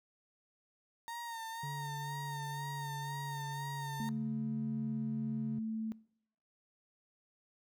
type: tone with vibrato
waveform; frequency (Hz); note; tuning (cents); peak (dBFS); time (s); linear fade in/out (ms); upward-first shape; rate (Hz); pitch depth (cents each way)
35% pulse; 921; A#5; -21; -39; 1.08-4.09; 0; sine; 2; 46
type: tone with pitch glide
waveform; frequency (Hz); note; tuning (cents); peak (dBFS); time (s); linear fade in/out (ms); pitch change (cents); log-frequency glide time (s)
triangle; 144 to 138.61; D3 to C#3; -34 to 0; -38; 1.63-5.59; 5; -66; 1.83-5.21
type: tone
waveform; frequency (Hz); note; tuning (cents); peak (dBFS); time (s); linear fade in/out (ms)
sine; 221; A3; +8; -36; 4-5.92; 0
effects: noise-tail reverb RT60 0.7 s tail -23 dB re dry